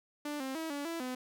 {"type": "tone with pitch steps", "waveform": "sawtooth", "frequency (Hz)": [294.6, 265, 322.4, 285.9, 332.7, 253.5], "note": ["D4", "C4", "E4", "D4", "E4", "B3"], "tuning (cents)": [6, 22, -38, -46, 16, 45], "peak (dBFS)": -32, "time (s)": [0.25, 1.15], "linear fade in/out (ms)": 5, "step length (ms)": 150, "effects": []}